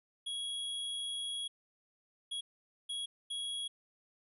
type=tone bursts at uneven times; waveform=square; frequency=3322 Hz; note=G#7; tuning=in tune; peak=-37 dBFS; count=4; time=0.26-1.48 / 2.31-2.41 / 2.89-3.06 / 3.3-3.68 s; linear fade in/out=10 ms; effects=resampled to 32000 Hz